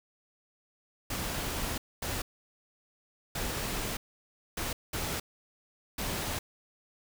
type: noise bursts at uneven times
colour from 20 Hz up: pink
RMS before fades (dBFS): -34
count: 6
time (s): 1.1-1.78 / 2.02-2.22 / 3.35-3.97 / 4.57-4.73 / 4.93-5.2 / 5.98-6.39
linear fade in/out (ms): 5
effects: none